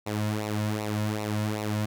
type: tone with flanger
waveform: sawtooth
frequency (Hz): 106.2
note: G#2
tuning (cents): +39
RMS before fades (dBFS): -29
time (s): 0.06-1.86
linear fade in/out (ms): 10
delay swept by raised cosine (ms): 0.61 to 2.61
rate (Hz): 2.6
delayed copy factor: -0.7
effects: none